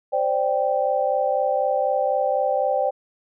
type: chord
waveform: sine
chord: C suspended second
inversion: none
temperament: equal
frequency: 523.3 / 587.3 / 784 Hz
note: C5 / D5 / G5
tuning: 0 / 0 / 0 cents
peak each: -23 dBFS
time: 0.12-2.91 s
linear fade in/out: 20 ms
effects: none